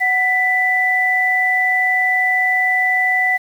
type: tone pair together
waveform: sine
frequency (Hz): 743.2 / 1984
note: F#5 / B6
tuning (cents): +7 / +7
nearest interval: octave + perfect fourth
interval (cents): 1700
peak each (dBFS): -20 / -14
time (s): 0-3.38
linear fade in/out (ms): 20
effects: 7-bit